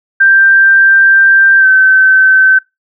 sine tone with pitch glide, 1576 to 1536.5 Hz, G6 to G6, +9 to -35 cents, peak -3 dBFS, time 0.2-2.59 s, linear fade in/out 10 ms, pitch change -44 cents, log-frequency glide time 1.59-1.66 s, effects noise-tail reverb RT60 0.2 s tail -23 dB re dry

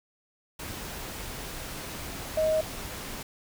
sine tone in noise, 628 Hz, D#5, 16 cents sharp, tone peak -22 dBFS, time 2.37-2.61 s, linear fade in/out 5 ms, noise pink, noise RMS -38 dBFS, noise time 0.59-3.23 s, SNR +13 dB, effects none

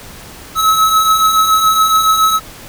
square beating tone pair, 1286 / 1293.1 Hz, E6 / E6, -43 / -34 cents, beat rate 7.1 Hz, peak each -18 / -10 dBFS, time 0.55-2.4 s, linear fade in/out 50 ms, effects pink hiss -34 dBFS RMS until 2.68 s

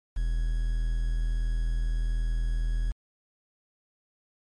triangle tone with quantisation, 40.7 Hz, E1, 21 cents flat, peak -22 dBFS, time 0.16-2.92 s, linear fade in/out 10 ms, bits 8, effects MP3 48 kbps

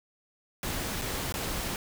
pink noise with dropouts, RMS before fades -33 dBFS, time 0.63-1.76 s, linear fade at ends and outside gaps 1 ms, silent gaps 1.015-1.019 / 1.324-1.34 s, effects none

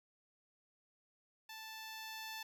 10% pulse tone with level ramp, 880 Hz, A5, in tune, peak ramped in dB -40 to -35 dBFS, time 1.49-2.43 s, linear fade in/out 5 ms, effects none

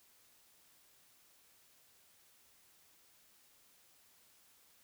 silence, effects white hiss -67 dBFS RMS until 4.83 s

